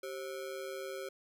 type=ring-modulated tone; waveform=square; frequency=461.8 Hz; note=A#4; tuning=16 cents flat; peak=-37 dBFS; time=0.03-1.09 s; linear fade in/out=5 ms; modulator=73.7 Hz; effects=none